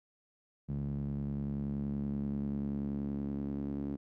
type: tone with band-pass filter sweep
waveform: sawtooth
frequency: 70.4 Hz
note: C#2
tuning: 27 cents sharp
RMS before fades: -36 dBFS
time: 0.68-3.97 s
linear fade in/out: 20 ms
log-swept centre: 170 to 260 Hz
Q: 3.6
effects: none